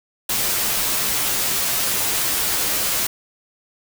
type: noise with comb filter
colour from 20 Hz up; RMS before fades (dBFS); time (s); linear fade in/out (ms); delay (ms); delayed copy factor
white; -21; 0.29-3.07; 5; 12; -0.6
effects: none